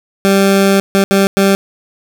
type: tone bursts at uneven times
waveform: 20% pulse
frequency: 196 Hz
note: G3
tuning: in tune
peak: -3 dBFS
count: 4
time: 0.25-0.8 / 0.95-1.04 / 1.11-1.27 / 1.37-1.55 s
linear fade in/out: 0 ms
effects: none